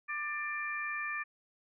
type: harmonic tone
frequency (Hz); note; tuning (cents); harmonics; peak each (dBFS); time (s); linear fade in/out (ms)
593; D5; +17; 2 / 3 / 4; -40 / -37 / -39; 0.08-1.24; 20
effects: none